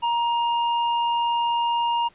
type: tone with tanh clipping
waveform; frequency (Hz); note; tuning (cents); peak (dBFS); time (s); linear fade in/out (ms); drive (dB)
sine; 941; A#5; +16; -22; 0.02-2.09; 20; 14
effects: pink hiss -56 dBFS RMS until 2.14 s + resampled to 8000 Hz